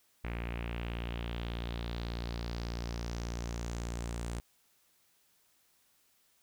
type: tone with low-pass filter sweep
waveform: sawtooth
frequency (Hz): 58.27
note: A#1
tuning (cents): 0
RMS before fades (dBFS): -38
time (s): 0.24-4.4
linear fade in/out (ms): 0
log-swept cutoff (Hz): 2300 to 8600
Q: 3.1
effects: white hiss -70 dBFS RMS until 6.42 s